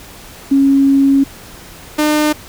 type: tone pair in turn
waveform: sine / sawtooth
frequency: 274.7 / 302.2 Hz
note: C#4 / D4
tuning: -16 / +50 cents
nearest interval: major second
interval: 166 cents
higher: second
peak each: -7 dBFS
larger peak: neither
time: 0.51-1.24 / 1.98-2.33 s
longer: first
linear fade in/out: 10 ms
effects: pink hiss -36 dBFS RMS until 2.48 s